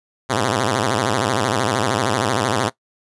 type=tone with vibrato; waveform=5% pulse; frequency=116.54 Hz; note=A#2; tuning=in tune; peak=-6 dBFS; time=0.29-2.7 s; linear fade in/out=20 ms; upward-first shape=sine; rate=13 Hz; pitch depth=260 cents each way; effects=noise-tail reverb RT60 0.1 s tail -19 dB re dry + resampled to 24000 Hz